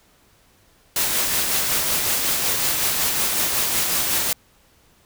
white noise with tremolo, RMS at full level -20 dBFS, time 0.96-4.33 s, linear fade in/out 2 ms, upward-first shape sine, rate 5.4 Hz, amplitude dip 30%, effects pink hiss -57 dBFS RMS until 5.05 s

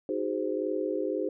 sine chord, Ab dominant seventh, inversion second, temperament just, 311.5 / 373.8 / 415.3 / 519.1 Hz, Eb4 / Gb4 / Ab4 / C5, +2 / +18 / 0 / -14 cents, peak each -33 dBFS, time 0.09-1.29 s, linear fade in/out 2 ms, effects none

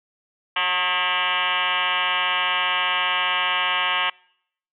sine tone with frequency modulation, 1975.5 Hz, B6, in tune, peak -19 dBFS, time 0.56-4.1 s, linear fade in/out 5 ms, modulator 178 Hz, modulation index 6.5, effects noise-tail reverb RT60 0.7 s tail -26 dB re dry

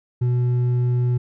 sine tone with hard clipping, 123 Hz, B2, 7 cents flat, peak -18 dBFS, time 0.21-1.18 s, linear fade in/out 10 ms, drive 4 dB, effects none

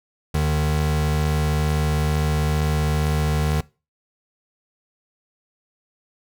square tone pair together, 76.6 / 152.1 Hz, D#2 / D#3, -27 / -39 cents, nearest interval octave, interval 1188 cents, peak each -22 dBFS, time 0.34-3.61 s, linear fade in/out 5 ms, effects noise-tail reverb RT60 0.3 s tail -21 dB re dry

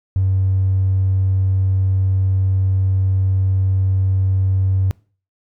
triangle tone, 95.2 Hz, F#2, 50 cents sharp, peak -10 dBFS, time 0.16-4.91 s, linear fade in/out 0 ms, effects noise-tail reverb RT60 0.4 s tail -25 dB re dry + tanh soft clip ceiling -10 dBFS

